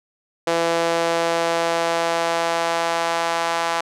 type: tone with high-pass filter sweep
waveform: sawtooth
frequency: 167.5 Hz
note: E3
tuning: 28 cents sharp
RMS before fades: -21 dBFS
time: 0.47-3.81 s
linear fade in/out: 5 ms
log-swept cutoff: 500 to 840 Hz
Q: 1.8
effects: low-pass 8000 Hz 12 dB/octave